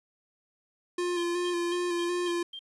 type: tone with vibrato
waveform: square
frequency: 349.7 Hz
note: F4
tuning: 2 cents sharp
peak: -28 dBFS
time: 0.98-2.43 s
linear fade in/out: 5 ms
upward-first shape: square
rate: 2.7 Hz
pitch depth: 21 cents each way
type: tone bursts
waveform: sine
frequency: 3176 Hz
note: G7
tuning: 22 cents sharp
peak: -38 dBFS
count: 6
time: 1.17-2.592 s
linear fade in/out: 5 ms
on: 62 ms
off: 210 ms
effects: resampled to 24000 Hz + 11-bit